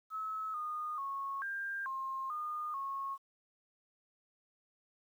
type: tone with pitch steps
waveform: sine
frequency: 1292 / 1227 / 1098 / 1595 / 1065 / 1220 / 1093 Hz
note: E6 / D#6 / C#6 / G6 / C6 / D#6 / C#6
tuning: -35 / -25 / -17 / +30 / +30 / -34 / -25 cents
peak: -36 dBFS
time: 0.1-3.18 s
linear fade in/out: 50 ms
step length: 440 ms
effects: 11-bit